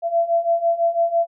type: beating tone pair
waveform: sine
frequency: 672 / 678 Hz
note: E5 / E5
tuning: +33 / +49 cents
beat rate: 6 Hz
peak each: -21 / -18 dBFS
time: 0.02-1.27 s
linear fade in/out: 50 ms
effects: none